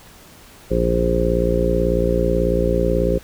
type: harmonic tone with a mistuned harmonic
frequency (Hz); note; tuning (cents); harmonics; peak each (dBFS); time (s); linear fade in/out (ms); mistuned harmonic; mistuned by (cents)
58.2; A#1; -2; 1 / 2 / 3 / 4 / 5 / 6 / 7 / 8 / 9; -21 / -29 / -23 / -30 / -28 / -26 / -22 / -30 / -21; 0.7-3.19; 20; 1; -43
effects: pink hiss -45 dBFS RMS until 3.23 s